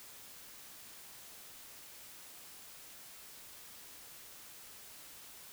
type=silence; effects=white hiss -53 dBFS RMS until 5.52 s